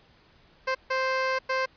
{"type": "tone bursts at uneven times", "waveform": "15% pulse", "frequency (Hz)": 523.3, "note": "C5", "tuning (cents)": 0, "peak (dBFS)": -18, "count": 3, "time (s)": [[0.67, 0.75], [0.9, 1.39], [1.49, 1.66]], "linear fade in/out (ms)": 10, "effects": ["pink hiss -59 dBFS RMS until 1.76 s", "resampled to 11025 Hz"]}